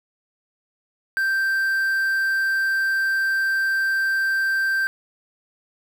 triangle tone with quantisation, 1568 Hz, G6, in tune, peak -17 dBFS, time 1.17-4.87 s, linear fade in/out 0 ms, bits 7, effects none

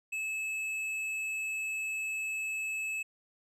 sine tone with hard clipping, 2600 Hz, E7, 24 cents flat, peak -34 dBFS, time 0.12-3.03 s, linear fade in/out 10 ms, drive 7 dB, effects none

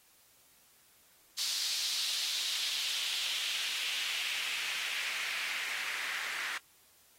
white noise with band-pass filter sweep, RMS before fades -36 dBFS, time 1.38-6.58 s, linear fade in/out 5 ms, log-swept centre 4500 to 1800 Hz, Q 2.6, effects white hiss -64 dBFS RMS until 7.18 s + AAC 48 kbps

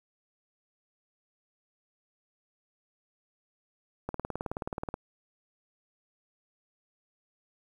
click train, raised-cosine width 1 ms, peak -19 dBFS, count 17, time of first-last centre 4.09-4.941 s, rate 18.8 Hz, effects 9-bit

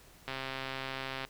click train, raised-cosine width 0.3 ms, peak -21 dBFS, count 130, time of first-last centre 0.28-1.25 s, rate 133 Hz, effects pink hiss -58 dBFS RMS until 1.29 s

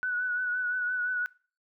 sine tone with vibrato, 1480 Hz, F#6, in tune, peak -27 dBFS, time 0.03-1.26 s, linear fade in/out 0 ms, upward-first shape triangle, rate 5.8 Hz, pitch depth 39 cents each way, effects noise-tail reverb RT60 0.4 s tail -23 dB re dry

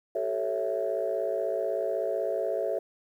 sine chord, A dominant seventh, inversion third, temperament equal with one note detuned, 383.9 / 440 / 554.4 / 659.3 Hz, G4 / A4 / C#5 / E5, -36 / 0 / 0 / 0 cents, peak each -34 / -32 / -31 / -30 dBFS, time 0.15-2.79 s, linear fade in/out 5 ms, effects tanh soft clip ceiling -18 dBFS + 10-bit

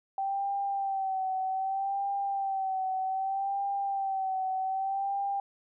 sine tone with vibrato, 776 Hz, G5, 18 cents flat, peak -28 dBFS, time 0.18-5.4 s, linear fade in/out 2 ms, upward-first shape sine, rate 0.64 Hz, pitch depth 45 cents each way, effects none

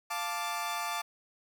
sawtooth chord, D minor, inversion first, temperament equal, 698.5 / 880 / 1174.7 Hz, F5 / A5 / D6, 0 / 0 / 0 cents, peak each -35 / -33 / -32 dBFS, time 0.1-1.02 s, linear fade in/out 10 ms, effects none

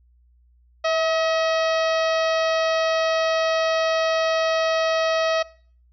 harmonic tone with a mistuned harmonic, 638 Hz, D#5, 43 cents sharp, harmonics 1 / 2 / 3 / 4 / 5 / 6 / 7 / 8 / 9, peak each -20 / -26 / -30 / -32 / -34 / -36 / -37 / -38 / -39 dBFS, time 0.84-5.43 s, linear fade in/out 10 ms, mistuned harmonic 1, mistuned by +27 cents, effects noise-tail reverb RT60 0.5 s tail -23 dB re dry + added 60 Hz sine -54 dBFS peak until 5.92 s

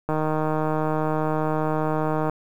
click train, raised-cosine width 1 ms, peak -11 dBFS, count 343, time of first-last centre 0.09-2.296 s, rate 155 Hz, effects 8-bit

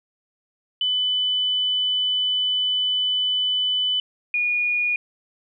sine tone pair in turn, 3000 / 2445 Hz, F#7 / D#7, +23 / -31 cents, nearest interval major third, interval 354 cents, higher first, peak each -19 / -19 dBFS, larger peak neither, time 0.81-4 / 4.34-4.96 s, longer first, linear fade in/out 2 ms, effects none

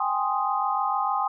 sine chord, Ab major seventh, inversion third, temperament equal, 784 / 830.6 / 1046.5 / 1244.5 Hz, G5 / Ab5 / C6 / Eb6, 0 / 0 / 0 / 0 cents, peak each -28 dBFS, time 0-1.28 s, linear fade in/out 5 ms, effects none

